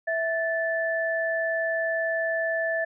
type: tone pair together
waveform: sine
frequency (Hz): 655.9 / 1751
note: E5 / A6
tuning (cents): -9 / -9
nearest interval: octave + perfect fourth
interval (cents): 1700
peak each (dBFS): -26 / -27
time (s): 0.07-2.85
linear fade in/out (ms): 10
effects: none